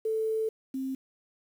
sine tone pair in turn, 440.6 / 265 Hz, A4 / C4, +2 / +22 cents, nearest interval major sixth, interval 880 cents, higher first, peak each -26 / -30 dBFS, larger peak first, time 0.05-0.49 / 0.74-0.95 s, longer first, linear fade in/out 5 ms, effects 9-bit

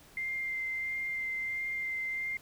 sine tone with vibrato, 2093 Hz, C7, in tune, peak -32 dBFS, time 0.17-2.37 s, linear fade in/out 2 ms, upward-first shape sine, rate 1.5 Hz, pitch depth 11 cents each way, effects pink hiss -57 dBFS RMS until 2.41 s

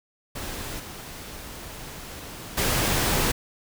pink noise with level steps, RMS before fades -34 / -39 / -23 dBFS, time 0.35-3.32 s, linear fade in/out 10 ms, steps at 0.79 / 2.57 s, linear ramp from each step 10 ms, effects none

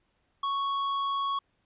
triangle tone with tanh clipping, 1109 Hz, C#6, in tune, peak -29 dBFS, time 0.43-1.39 s, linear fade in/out 5 ms, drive 18 dB, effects pink hiss -73 dBFS RMS until 1.65 s + resampled to 8000 Hz

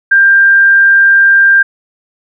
sine tone, 1590 Hz, G6, 24 cents sharp, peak -3 dBFS, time 0.11-1.63 s, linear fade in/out 10 ms, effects none

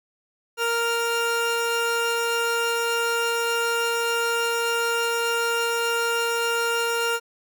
30% pulse tone pair together, 466.2 / 1396.9 Hz, A#4 / F6, 0 / 0 cents, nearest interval octave + perfect fifth, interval 1900 cents, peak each -22 dBFS, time 0.57-7.2 s, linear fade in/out 50 ms, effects none

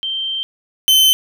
sine / 40% pulse tone pair in turn, 3136 / 3073 Hz, G7 / G7, 0 / -35 cents, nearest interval unison, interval 35 cents, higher first, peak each -19 / -8 dBFS, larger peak second, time 0.03-0.43 / 0.88-1.13 s, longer first, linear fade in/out 0 ms, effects none

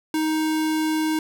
square tone, 313.1 Hz, D#4, 11 cents sharp, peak -21 dBFS, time 0.14-1.19 s, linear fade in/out 2 ms, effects none

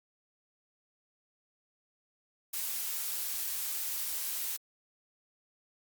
blue noise, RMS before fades -35 dBFS, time 2.53-4.57 s, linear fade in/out 10 ms, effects Opus 48 kbps

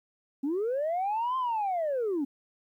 sine linear two-way sweep, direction up then down, 261.6 to 1054 to 261.6 Hz, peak -25 dBFS, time 0.43-2.25 s, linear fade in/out 10 ms, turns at 1.37 s, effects tanh soft clip ceiling -24 dBFS + 11-bit

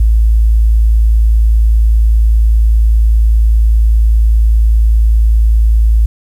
sine tone, 55 Hz, A1, in tune, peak -5 dBFS, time 0-6.06 s, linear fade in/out 5 ms, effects 7-bit

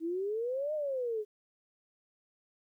sine exponential two-way sweep, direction up then down, 317.5 to 622.3 to 412.7 Hz, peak -31 dBFS, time 0-1.25 s, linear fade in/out 50 ms, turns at 0.74 s, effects 12-bit

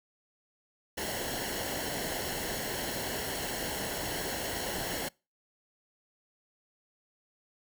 pink noise with comb filter, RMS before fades -35 dBFS, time 0.97-5.09 s, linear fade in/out 10 ms, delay 0.82 ms, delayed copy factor -0.65, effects noise-tail reverb RT60 0.3 s tail -26 dB re dry

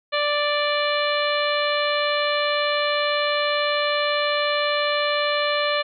harmonic tone, 587.3 Hz, D5, in tune, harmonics 1 / 2 / 3 / 4 / 5 / 6 / 7, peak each -23 / -26 / -28 / -29 / -30 / -31 / -31 dBFS, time 0.12-5.83 s, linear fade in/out 20 ms, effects none

